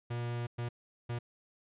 45% pulse tone bursts at uneven times, 119.5 Hz, A#2, 43 cents sharp, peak -34 dBFS, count 3, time 0.1-0.47 / 0.58-0.69 / 1.09-1.19 s, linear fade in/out 10 ms, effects resampled to 8000 Hz

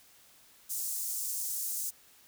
pink high-pass noise, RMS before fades -35 dBFS, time 0.69-1.91 s, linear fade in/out 20 ms, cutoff 6900 Hz, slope 24 dB/octave, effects white hiss -60 dBFS RMS until 2.27 s

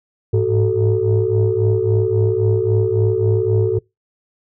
sine tone cluster, 104.3 / 108 / 376.1 / 438.9 Hz, G#2 / A2 / F#4 / A4, +8 / -32 / +28 / -4 cents, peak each -18 dBFS, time 0.33-3.79 s, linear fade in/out 10 ms, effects noise-tail reverb RT60 0.2 s tail -25 dB re dry + tanh soft clip ceiling -6 dBFS

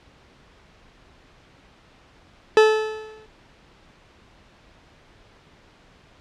40% pulse tone with exponential decay, 434.2 Hz, A4, 23 cents flat, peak -8 dBFS, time 2.57-3.26 s, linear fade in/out 1 ms, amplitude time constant 150 ms, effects pink hiss -53 dBFS RMS until 6.2 s + low-pass 4000 Hz 12 dB/octave

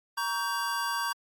square chord, G diminished, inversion first, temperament just, 940.8 / 1128.9 / 1568 Hz, Bb5 / Db6 / G6, +16 / +31 / 0 cents, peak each -34 dBFS, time 0.17-1.13 s, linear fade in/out 10 ms, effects AAC 64 kbps

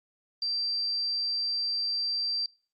sine tone, 4699 Hz, D8, in tune, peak -27 dBFS, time 0.42-2.46 s, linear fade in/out 2 ms, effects noise-tail reverb RT60 0.4 s tail -25 dB re dry + Opus 24 kbps

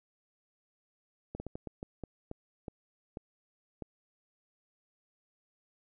slowing click train, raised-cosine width 2 ms, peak -26 dBFS, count 11, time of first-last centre 1.35-3.823 s, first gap 50 ms, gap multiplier 1.33, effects none

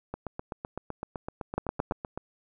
two click trains, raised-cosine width 1 ms, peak -20 / -13 dBFS, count 17 / 4, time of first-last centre 0.14-2.176 / 1.58-1.911 s, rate 7.86 / 9.05 Hz, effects none

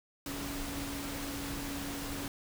sine tone in noise, 280.9 Hz, C#4, 23 cents sharp, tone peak -40 dBFS, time 0.26-2.28 s, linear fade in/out 2 ms, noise pink, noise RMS -40 dBFS, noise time 0.26-2.28 s, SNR -3 dB, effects none

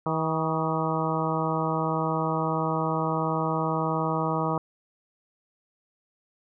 harmonic tone with a mistuned harmonic, 160.1 Hz, D#3, 50 cents sharp, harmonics 1 / 2 / 3 / 4 / 5 / 6 / 7 / 8, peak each -29 / -32 / -32 / -33 / -33 / -32 / -33 / -34 dBFS, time 0.06-4.58 s, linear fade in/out 2 ms, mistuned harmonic 8, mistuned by -53 cents, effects none

